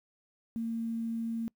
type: tone with quantisation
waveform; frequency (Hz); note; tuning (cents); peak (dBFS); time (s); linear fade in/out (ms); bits
sine; 228.4; A#3; -35; -31; 0.56-1.48; 0; 10
effects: noise-tail reverb RT60 0.1 s tail -26 dB re dry